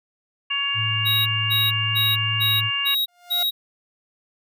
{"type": "harmonic tone", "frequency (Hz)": 560, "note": "C#5", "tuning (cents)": 18, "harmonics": [2, 3, 4, 5], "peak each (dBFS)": [-32, -33, -31, -22], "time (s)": [0.5, 2.95], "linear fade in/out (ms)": 10}
{"type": "tone with vibrato", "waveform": "sine", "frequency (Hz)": 110, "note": "A2", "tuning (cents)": 0, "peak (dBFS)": -25, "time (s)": [0.74, 2.71], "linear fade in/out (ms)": 50, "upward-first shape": "sine", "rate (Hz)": 2.6, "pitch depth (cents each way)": 10}
{"type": "tone bursts", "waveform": "square", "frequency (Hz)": 3810, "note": "A#7", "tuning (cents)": 37, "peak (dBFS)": -20, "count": 6, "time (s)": [1.05, 3.51], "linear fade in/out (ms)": 20, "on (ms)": 210, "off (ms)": 240}
{"type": "tone with exponential growth", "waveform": "sawtooth", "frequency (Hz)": 706, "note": "F5", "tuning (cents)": 19, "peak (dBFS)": -23, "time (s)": [3.08, 3.43], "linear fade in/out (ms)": 5, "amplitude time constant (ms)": 76}
{"effects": []}